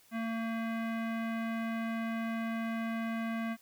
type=tone with low-pass filter; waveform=square; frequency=226.9 Hz; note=A#3; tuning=47 cents flat; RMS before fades=-35 dBFS; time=0.11-3.57 s; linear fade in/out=50 ms; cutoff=2100 Hz; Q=1.9; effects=white hiss -63 dBFS RMS until 3.61 s